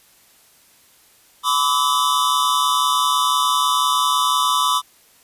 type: tone cluster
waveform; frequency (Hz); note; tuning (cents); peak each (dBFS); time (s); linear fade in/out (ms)
square; 1007 / 1153 / 1283 / 3621; B5 / D6 / E6 / A7; +33 / -32 / -47 / +49; -21 / -20 / -25 / -25; 1.43-4.82; 50
effects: white hiss -53 dBFS RMS until 5.23 s + resampled to 32000 Hz